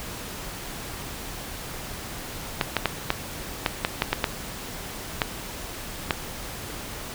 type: clicks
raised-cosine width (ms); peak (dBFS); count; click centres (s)
0.3; -4; 11; 2.612 / 2.767 / 2.857 / 3.104 / 3.662 / 3.849 / 4.021 / 4.13 / 4.242 / 5.218 / 6.108
effects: pink hiss -36 dBFS RMS until 7.14 s